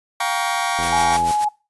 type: chord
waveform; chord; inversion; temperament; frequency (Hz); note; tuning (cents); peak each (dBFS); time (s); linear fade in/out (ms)
sawtooth; G half-diminished seventh; third; just; 705.6 / 784 / 940.8 / 1128.9; F5 / G5 / Bb5 / Db6; +18 / 0 / +16 / +31; -21; 0.2-1.17; 5
type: click train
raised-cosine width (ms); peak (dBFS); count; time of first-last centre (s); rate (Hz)
2; -18; 45; 0.79-1.309; 84.8
type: noise with tremolo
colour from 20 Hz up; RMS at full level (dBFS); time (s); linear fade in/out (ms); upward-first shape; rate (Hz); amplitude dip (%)
white; -27; 0.82-1.45; 10; sine; 6.7; 75
type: tone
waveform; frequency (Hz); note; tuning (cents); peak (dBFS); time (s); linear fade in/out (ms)
sine; 840; G#5; +19; -16; 0.92-1.49; 10
effects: noise-tail reverb RT60 0.3 s tail -22 dB re dry + resampled to 24000 Hz